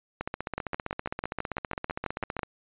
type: two click trains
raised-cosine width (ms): 0.5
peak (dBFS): -15 / -16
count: 12 / 35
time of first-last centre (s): 0.58-2.392 / 0.21-2.432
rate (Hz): 6.07 / 15.3
effects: resampled to 8000 Hz